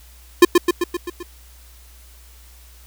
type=tone with echo; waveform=square; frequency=350.3 Hz; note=F4; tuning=5 cents sharp; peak=-5 dBFS; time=0.42-0.45 s; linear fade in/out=5 ms; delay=130 ms; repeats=6; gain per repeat=-4 dB; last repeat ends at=1.23 s; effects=added 60 Hz sine -44 dBFS peak until 2.86 s + white hiss -50 dBFS RMS until 2.86 s